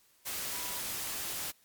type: tone in noise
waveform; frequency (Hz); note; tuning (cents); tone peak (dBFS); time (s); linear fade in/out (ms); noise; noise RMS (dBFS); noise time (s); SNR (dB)
sine; 981; B5; -12; -47; 0.52-0.8; 20; white; -37; 0.25-1.52; -13
effects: white hiss -66 dBFS RMS until 1.64 s + MP3 96 kbps